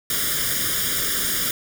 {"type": "noise with comb filter", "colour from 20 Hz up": "white", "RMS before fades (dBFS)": -23, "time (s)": [0.1, 1.51], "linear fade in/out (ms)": 2, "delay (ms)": 0.58, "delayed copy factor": 0.9, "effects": []}